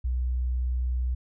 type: tone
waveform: sine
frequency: 62.2 Hz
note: B1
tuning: 13 cents sharp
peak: -24 dBFS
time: 0.04-1.15 s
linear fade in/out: 10 ms
effects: none